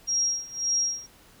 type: tone with tremolo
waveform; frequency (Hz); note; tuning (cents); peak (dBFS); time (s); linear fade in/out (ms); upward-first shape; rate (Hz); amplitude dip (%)
sine; 5620; F8; +10; -21; 0.07-1.07; 20; sine; 1.8; 90
effects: pink hiss -55 dBFS RMS until 1.4 s